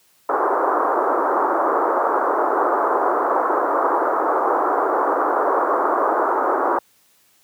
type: band-pass noise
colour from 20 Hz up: white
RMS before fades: -19 dBFS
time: 0.29-6.79 s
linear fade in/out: 5 ms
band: 310 to 1300 Hz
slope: 48 dB/octave
effects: white hiss -58 dBFS RMS until 7.43 s + high-pass 80 Hz 12 dB/octave